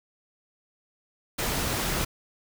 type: noise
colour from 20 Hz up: pink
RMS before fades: -28 dBFS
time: 1.38-2.05 s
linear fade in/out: 10 ms
effects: none